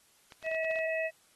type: clicks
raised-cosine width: 0.2 ms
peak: -31 dBFS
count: 9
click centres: 0.322 / 0.427 / 0.464 / 0.515 / 0.547 / 0.646 / 0.712 / 0.758 / 0.789 s
type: harmonic tone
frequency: 644 Hz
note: E5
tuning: 41 cents flat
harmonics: 1 / 3 / 4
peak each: -31 / -36 / -37 dBFS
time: 0.43-1.11 s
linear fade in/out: 50 ms
effects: white hiss -65 dBFS RMS until 1.35 s + AAC 32 kbps